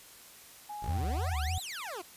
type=tone with pitch glide; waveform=sine; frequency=834 to 747.3 Hz; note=G#5 to F#5; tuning=+7 to +17 cents; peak=-38 dBFS; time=0.69-1.6 s; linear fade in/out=10 ms; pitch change=-190 cents; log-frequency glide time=0.87-1.03 s
type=exponential two-way sweep; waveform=20% pulse; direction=up then down; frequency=44.56 to 4186 to 323 Hz; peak=-33 dBFS; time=0.82-2.02 s; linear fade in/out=10 ms; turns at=1.6 s
type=tone with vibrato; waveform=sine; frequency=79 Hz; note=D#2; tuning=27 cents sharp; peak=-30 dBFS; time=0.88-1.58 s; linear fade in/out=0 ms; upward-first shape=square; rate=3.3 Hz; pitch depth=130 cents each way
effects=white hiss -53 dBFS RMS until 2.16 s + resampled to 32000 Hz